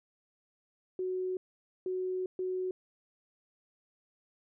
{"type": "tone bursts at uneven times", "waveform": "sine", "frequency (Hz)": 370, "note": "F#4", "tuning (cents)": 0, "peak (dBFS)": -31, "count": 3, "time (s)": [[0.99, 1.37], [1.86, 2.26], [2.39, 2.71]], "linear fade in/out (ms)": 2, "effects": []}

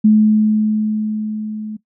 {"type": "tone with level ramp", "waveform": "sine", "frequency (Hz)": 214.6, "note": "A3", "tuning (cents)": -43, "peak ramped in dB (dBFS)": [-6, -24], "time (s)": [0.04, 1.77], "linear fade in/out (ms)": 10, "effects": ["noise-tail reverb RT60 0.1 s tail -17 dB re dry"]}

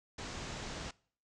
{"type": "low-pass noise", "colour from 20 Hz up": "pink", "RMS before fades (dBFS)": -43, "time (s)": [0.18, 0.91], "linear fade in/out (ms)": 5, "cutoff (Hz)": 7500, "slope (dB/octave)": 48, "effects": ["noise-tail reverb RT60 0.5 s tail -23 dB re dry"]}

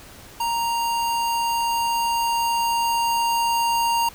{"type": "tone with level ramp", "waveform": "square", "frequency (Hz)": 932.3, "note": "A#5", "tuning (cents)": 0, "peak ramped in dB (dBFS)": [-22, -19], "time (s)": [0.4, 4.09], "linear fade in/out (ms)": 5, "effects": ["pink hiss -44 dBFS RMS until 4.14 s"]}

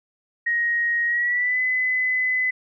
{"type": "tone with pitch glide", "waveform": "sine", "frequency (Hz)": [1880, 2015], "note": ["A#6", "B6"], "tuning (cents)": [14, 34], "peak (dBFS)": -19, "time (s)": [0.46, 2.51], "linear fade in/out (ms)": 10, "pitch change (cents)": 120, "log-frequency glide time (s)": [1.06, 1.6], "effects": []}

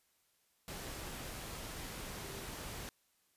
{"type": "tone in noise", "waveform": "sine", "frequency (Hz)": 392, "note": "G4", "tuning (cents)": 0, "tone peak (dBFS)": -51, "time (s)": [2.24, 2.44], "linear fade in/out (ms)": 0, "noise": "pink", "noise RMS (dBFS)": -45, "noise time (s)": [0.68, 2.89], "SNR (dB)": -9, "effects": ["white hiss -75 dBFS RMS until 3.36 s", "resampled to 32000 Hz"]}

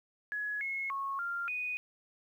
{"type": "tone with pitch steps", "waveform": "sine", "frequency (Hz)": [1685, 2173, 1097, 1392, 2483], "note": ["G#6", "C#7", "C#6", "F6", "D#7"], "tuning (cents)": [25, -35, -18, -6, -4], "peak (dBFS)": -33, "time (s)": [0.32, 1.77], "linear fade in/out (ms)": 0, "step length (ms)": 290, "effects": ["11-bit"]}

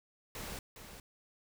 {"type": "noise with echo", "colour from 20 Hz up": "pink", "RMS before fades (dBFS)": -43, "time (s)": [0.35, 0.59], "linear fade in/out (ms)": 2, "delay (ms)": 410, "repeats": 1, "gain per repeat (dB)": -8, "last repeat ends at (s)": 1, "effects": []}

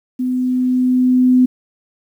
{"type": "tone with level ramp", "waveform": "sine", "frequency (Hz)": 253, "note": "B3", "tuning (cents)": 42, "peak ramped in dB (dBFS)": [-16, -7], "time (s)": [0.19, 1.46], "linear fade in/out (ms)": 10, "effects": ["8-bit"]}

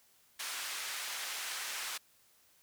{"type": "band-pass noise", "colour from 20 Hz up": "pink", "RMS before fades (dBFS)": -40, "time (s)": [0.39, 1.98], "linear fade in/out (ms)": 10, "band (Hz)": [1400, 12000], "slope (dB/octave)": 12, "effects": ["white hiss -67 dBFS RMS until 2.62 s"]}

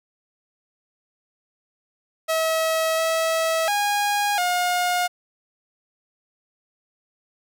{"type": "tone with pitch steps", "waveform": "sawtooth", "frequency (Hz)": [644, 649, 820, 715], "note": ["E5", "E5", "G#5", "F5"], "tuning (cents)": [-41, -27, -22, 41], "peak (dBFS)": -16, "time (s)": [2.28, 5.08], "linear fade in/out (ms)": 20, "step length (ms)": 700, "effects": []}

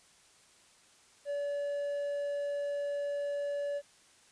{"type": "tone", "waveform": "triangle", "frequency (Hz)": 573, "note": "D5", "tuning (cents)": -43, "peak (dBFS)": -30, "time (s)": [1.25, 3.82], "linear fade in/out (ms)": 50, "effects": ["white hiss -62 dBFS RMS until 4.31 s", "resampled to 22050 Hz"]}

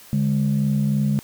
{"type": "tone pair together", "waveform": "sine", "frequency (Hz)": [143.71, 206.9], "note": ["D3", "G#3"], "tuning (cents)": [-37, -6], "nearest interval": "tritone", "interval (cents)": 631, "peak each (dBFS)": -19, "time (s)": [0.13, 1.19], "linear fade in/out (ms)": 0, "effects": ["tanh soft clip ceiling -12 dBFS", "white hiss -46 dBFS RMS until 1.23 s"]}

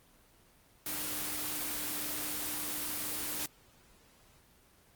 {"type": "tone in noise", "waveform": "sine", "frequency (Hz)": 299.9, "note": "D4", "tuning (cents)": 36, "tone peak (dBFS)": -47, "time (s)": [0.86, 3.46], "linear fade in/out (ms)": 2, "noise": "white", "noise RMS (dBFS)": -36, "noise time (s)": [0.86, 3.46], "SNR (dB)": -14, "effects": ["pink hiss -63 dBFS RMS until 4.95 s", "Opus 24 kbps"]}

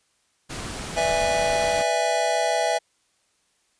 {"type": "noise", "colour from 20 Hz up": "pink", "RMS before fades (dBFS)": -33, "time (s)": [0.49, 1.83], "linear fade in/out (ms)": 20}
{"type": "chord", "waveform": "square", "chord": "E dominant seventh", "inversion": "second", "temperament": "just", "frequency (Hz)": [494.4, 593.3, 659.3, 824.1], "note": ["B4", "D5", "E5", "G#5"], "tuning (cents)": [2, 18, 0, -14], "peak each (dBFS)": [-30, -30, -24, -26], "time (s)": [0.96, 2.79], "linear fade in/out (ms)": 20}
{"effects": ["white hiss -67 dBFS RMS until 3.79 s", "resampled to 22050 Hz"]}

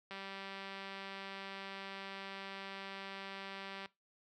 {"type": "click train", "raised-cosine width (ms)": 0.3, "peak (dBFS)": -30, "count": 732, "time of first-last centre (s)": [0.11, 3.859], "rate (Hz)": 195, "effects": ["noise-tail reverb RT60 0.2 s tail -20 dB re dry", "high-pass 100 Hz 12 dB/octave"]}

